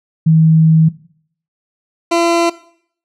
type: tone pair in turn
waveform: sine / 20% pulse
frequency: 160 / 339 Hz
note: D#3 / E4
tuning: +49 / +49 cents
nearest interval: octave + minor second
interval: 1300 cents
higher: second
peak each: -6 dBFS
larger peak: neither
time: 0.26-0.89 / 2.11-2.5 s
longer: first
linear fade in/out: 10 ms
effects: noise-tail reverb RT60 0.6 s tail -18 dB re dry + low-pass 8000 Hz 12 dB/octave